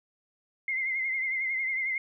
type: tone with vibrato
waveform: sine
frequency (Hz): 2097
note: C7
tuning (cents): +3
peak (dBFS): -27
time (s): 0.68-1.98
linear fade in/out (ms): 2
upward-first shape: triangle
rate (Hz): 11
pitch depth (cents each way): 62
effects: none